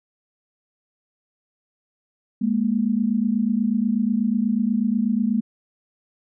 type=tone pair together; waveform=sine; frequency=207.7 / 235.9 Hz; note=G#3 / A#3; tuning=0 / +21 cents; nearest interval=major second; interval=221 cents; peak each=-21 dBFS; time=2.41-5.41 s; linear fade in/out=10 ms; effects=none